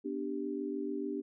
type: chord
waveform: sine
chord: G major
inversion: first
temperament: equal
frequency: 246.9 / 293.7 / 392 Hz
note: B3 / D4 / G4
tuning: 0 / 0 / 0 cents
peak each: -40 / -37 / -38 dBFS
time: 0.04-1.22 s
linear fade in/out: 20 ms
effects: none